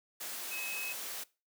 sine tone in noise, 2565 Hz, E7, 48 cents flat, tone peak -39 dBFS, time 0.51-0.93 s, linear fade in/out 10 ms, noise white, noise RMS -41 dBFS, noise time 0.2-1.24 s, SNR -1 dB, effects noise-tail reverb RT60 0.3 s tail -21 dB re dry + high-pass 300 Hz 12 dB/octave

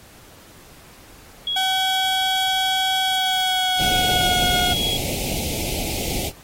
sine tone, 3322 Hz, G#7, in tune, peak -21 dBFS, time 1.47-4.97 s, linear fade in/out 2 ms
sawtooth tone with pitch glide, 759 to 721.8 Hz, F#5 to F#5, +44 to -43 cents, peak -17 dBFS, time 1.56-4.73 s, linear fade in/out 5 ms, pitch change -87 cents, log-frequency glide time 3.01-4.62 s
pink band-stop noise, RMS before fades -26 dBFS, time 3.77-6.32 s, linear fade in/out 50 ms, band 850 to 2100 Hz, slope 96 dB/octave
effects pink hiss -47 dBFS RMS until 6.43 s + AAC 48 kbps

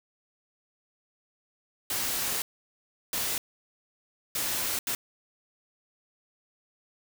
white noise bursts at uneven times, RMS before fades -30 dBFS, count 4, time 1.9-2.42 / 3.13-3.38 / 4.35-4.79 / 4.87-4.95 s, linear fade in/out 2 ms, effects none

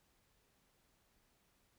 silence, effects pink hiss -75 dBFS RMS until 1.78 s

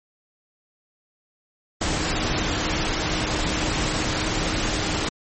sine tone in noise, 311.1 Hz, D#4, in tune, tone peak -32 dBFS, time 1.81-5.09 s, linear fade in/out 5 ms, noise pink, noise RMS -24 dBFS, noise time 1.81-5.09 s, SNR -11 dB, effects MP3 32 kbps

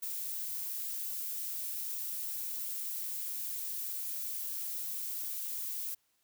violet noise, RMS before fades -38 dBFS, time 0.02-5.95 s, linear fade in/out 10 ms, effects white hiss -75 dBFS RMS until 6.23 s

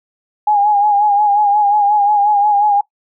sine tone with vibrato, 825 Hz, G#5, 12 cents flat, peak -9 dBFS, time 0.47-2.81 s, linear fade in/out 5 ms, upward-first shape sine, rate 5.6 Hz, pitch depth 47 cents each way, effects noise-tail reverb RT60 0.1 s tail -20 dB re dry

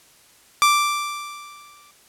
sawtooth tone with exponential decay, 1174.7 Hz, D6, in tune, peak -8 dBFS, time 0.62-1.91 s, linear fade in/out 0 ms, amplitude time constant 280 ms, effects white hiss -53 dBFS RMS until 2.08 s + low-pass 12000 Hz 12 dB/octave

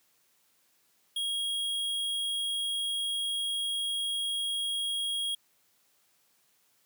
square tone, 3284 Hz, G#7, 20 cents flat, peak -30 dBFS, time 1.16-5.35 s, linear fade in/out 5 ms, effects white hiss -69 dBFS RMS until 6.85 s + high-pass 100 Hz 12 dB/octave

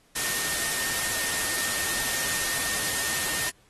sine tone in noise, 1831 Hz, A#6, 32 cents flat, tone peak -35 dBFS, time 0.15-3.5 s, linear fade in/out 10 ms, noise white, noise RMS -28 dBFS, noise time 0.15-3.5 s, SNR -10 dB, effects pink hiss -62 dBFS RMS until 3.69 s + AAC 32 kbps

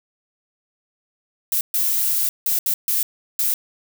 violet noise bursts at uneven times, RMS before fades -20 dBFS, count 6, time 1.52-1.61 / 1.74-2.29 / 2.46-2.59 / 2.66-2.74 / 2.88-3.03 / 3.39-3.54 s, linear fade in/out 2 ms, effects none

